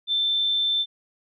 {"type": "tone", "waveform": "sine", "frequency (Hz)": 3549, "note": "A7", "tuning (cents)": 14, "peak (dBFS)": -20, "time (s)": [0.07, 0.86], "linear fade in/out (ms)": 50, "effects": []}